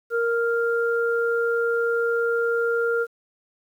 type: tone pair together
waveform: sine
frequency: 466.2 / 1397 Hz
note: A#4 / F6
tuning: 0 / 0 cents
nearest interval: octave + perfect fifth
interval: 1900 cents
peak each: -21 / -25 dBFS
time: 0.1-3.07 s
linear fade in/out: 50 ms
effects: 9-bit